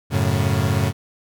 35% pulse chord, F# minor, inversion none, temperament equal with one note detuned, 92.5 / 108.8 / 138.59 Hz, F#2 / A2 / C#3, 0 / -19 / 0 cents, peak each -20 dBFS, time 0.1-0.93 s, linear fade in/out 50 ms, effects none

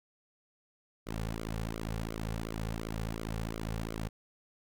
sawtooth tone with flanger, 55 Hz, A1, in tune, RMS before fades -37 dBFS, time 1.06-4.09 s, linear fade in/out 20 ms, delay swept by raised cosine 1.1 to 3.2 ms, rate 2.8 Hz, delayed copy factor -0.9, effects none

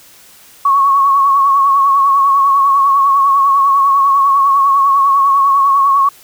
sine tone with vibrato, 1105 Hz, C#6, 6 cents flat, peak -7 dBFS, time 0.65-6.09 s, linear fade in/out 5 ms, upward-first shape triangle, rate 10 Hz, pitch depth 52 cents each way, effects white hiss -42 dBFS RMS until 6.23 s

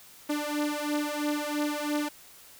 sawtooth beating tone pair, 294.7 / 297.7 Hz, D4 / D4, +6 / +24 cents, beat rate 3 Hz, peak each -27 dBFS, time 0.29-2.09 s, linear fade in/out 10 ms, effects white hiss -52 dBFS RMS until 2.59 s

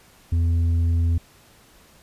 triangle tone with tanh clipping, 84 Hz, E2, 33 cents sharp, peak -18 dBFS, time 0.32-1.18 s, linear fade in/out 5 ms, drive 9 dB, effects pink hiss -53 dBFS RMS until 2.02 s + resampled to 32000 Hz

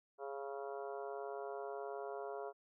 harmonic tone with a mistuned harmonic, 138.59 Hz, C#3, in tune, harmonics 3 / 4 / 5 / 6 / 7 / 8 / 9 / 10, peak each -45 / -49 / -47 / -59 / -53 / -56 / -61 / -57 dBFS, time 0.18-2.53 s, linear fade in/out 50 ms, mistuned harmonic 9, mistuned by +39 cents, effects none

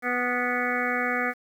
harmonic tone with a mistuned harmonic, 246.9 Hz, B3, in tune, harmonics 1 / 2 / 3 / 5 / 6 / 7 / 8 / 9, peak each -32 / -32 / -32 / -32 / -32 / -32 / -32 / -32 dBFS, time 0.02-1.34 s, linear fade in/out 50 ms, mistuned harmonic 6, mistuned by -18 cents, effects 9-bit

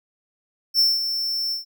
square tone with ADSR envelope, 5380 Hz, E8, 34 cents sharp, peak -14 dBFS, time 0.74-1.65 s, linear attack 53 ms, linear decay 200 ms, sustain -9 dB, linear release 130 ms, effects none

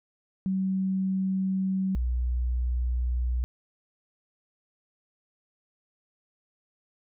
sine tone pair in turn, 190 / 61.25 Hz, F#3 / B1, +46 / -14 cents, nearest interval octave + minor sixth, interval 1960 cents, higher first, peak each -24 dBFS, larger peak neither, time 0.46-1.95 / 1.95-3.44 s, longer neither, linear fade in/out 0 ms, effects none

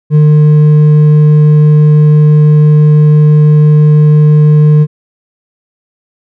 sine tone with hard clipping, 151 Hz, D3, 48 cents sharp, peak -3 dBFS, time 0.1-4.87 s, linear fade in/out 50 ms, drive 4 dB, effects none

